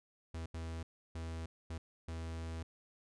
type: tone bursts at uneven times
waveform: 45% pulse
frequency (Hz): 81.8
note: E2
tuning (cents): -13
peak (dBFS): -40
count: 5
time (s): 0.34-0.46 / 0.54-0.83 / 1.15-1.46 / 1.7-1.78 / 2.08-2.63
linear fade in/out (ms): 5
effects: resampled to 22050 Hz